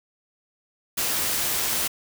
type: noise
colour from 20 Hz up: white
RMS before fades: -25 dBFS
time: 0.97-1.88 s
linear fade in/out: 10 ms
effects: none